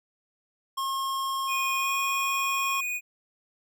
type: tone with pitch glide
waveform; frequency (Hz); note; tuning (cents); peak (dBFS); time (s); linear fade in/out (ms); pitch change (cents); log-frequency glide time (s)
square; 1077 to 1090.8; C6 to C#6; +50 to -28; -28; 0.77-2.81; 10; +22; 1.78-1.9
type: tone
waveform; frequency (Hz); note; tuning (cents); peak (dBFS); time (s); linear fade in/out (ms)
square; 2471; D#7; -13; -29; 1.47-3.01; 50
effects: none